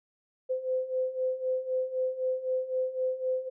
sine beating tone pair, 512 / 515.9 Hz, C5 / C5, -38 / -24 cents, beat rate 3.9 Hz, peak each -33 / -29 dBFS, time 0.49-3.5 s, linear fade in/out 20 ms, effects none

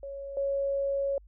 sine tone pair in turn, 554.4 / 554.4 Hz, C#5 / C#5, 0 / 0 cents, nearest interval unison, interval 0 cents, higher neither, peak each -36 / -26 dBFS, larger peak second, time 0.03-0.37 / 0.37-1.18 s, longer second, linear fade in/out 2 ms, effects added 50 Hz sine -51 dBFS peak until 1.27 s

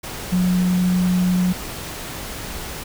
sine tone in noise, 181.2 Hz, F#3, 36 cents flat, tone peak -15 dBFS, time 0.32-1.53 s, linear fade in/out 10 ms, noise pink, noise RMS -31 dBFS, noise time 0.03-2.84 s, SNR +13 dB, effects none

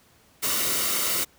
white noise with comb filter, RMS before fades -25 dBFS, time 0.42-1.25 s, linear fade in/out 20 ms, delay 1.2 ms, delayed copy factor -0.5, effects pink hiss -58 dBFS RMS until 1.38 s + high-pass 60 Hz 12 dB/octave

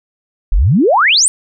sine exponential sweep, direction up, 33 to 9397 Hz, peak -7 dBFS, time 0.52-1.28 s, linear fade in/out 0 ms, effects none

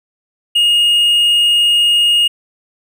triangle tone, 2857 Hz, F7, 39 cents sharp, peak -7 dBFS, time 0.55-2.28 s, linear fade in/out 10 ms, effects none

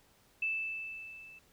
sine tone with level ramp, 2637 Hz, E7, in tune, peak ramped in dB -29 to -51 dBFS, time 0.42-1.39 s, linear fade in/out 5 ms, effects pink hiss -66 dBFS RMS until 1.52 s

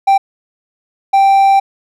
triangle tone bursts at uneven times, 784 Hz, G5, in tune, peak -4 dBFS, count 2, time 0.07-0.18 / 1.13-1.6 s, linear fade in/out 10 ms, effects none

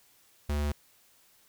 square tone, 73.4 Hz, D2, in tune, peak -28 dBFS, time 0.49-0.72 s, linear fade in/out 5 ms, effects white hiss -63 dBFS RMS until 1.48 s

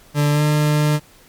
40% pulse tone with pitch glide, 146.83 to 149.92 Hz, D3 to D3, 0 to +36 cents, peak -13 dBFS, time 0.14-1 s, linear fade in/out 50 ms, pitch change +36 cents, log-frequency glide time 0.31-0.42 s, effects pink hiss -49 dBFS RMS until 1.28 s + MP3 96 kbps

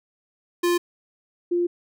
square / sine tone pair in turn, 349.2 / 349.2 Hz, F4 / F4, 0 / 0 cents, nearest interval unison, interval 0 cents, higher neither, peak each -19 dBFS, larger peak neither, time 0.63-0.78 / 1.51-1.67 s, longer second, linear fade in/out 10 ms, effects none

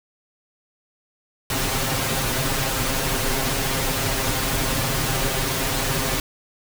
pink noise with comb filter, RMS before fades -23 dBFS, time 1.5-6.2 s, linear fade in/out 2 ms, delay 7.5 ms, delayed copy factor +1, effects none

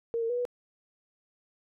sine tone with pitch steps, 463.5 / 456.4 / 486.3 / 489.5 Hz, A#4 / A#4 / B4 / B4, -10 / -37 / -27 / -15 cents, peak -27 dBFS, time 0.14-0.452 s, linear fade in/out 0 ms, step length 78 ms, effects none

